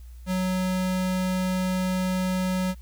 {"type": "tone", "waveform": "square", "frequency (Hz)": 185, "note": "F#3", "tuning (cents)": 0, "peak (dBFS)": -24, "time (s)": [0.26, 2.75], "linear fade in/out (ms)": 50, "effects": ["added 60 Hz sine -40 dBFS peak until 2.81 s", "white hiss -61 dBFS RMS until 2.81 s"]}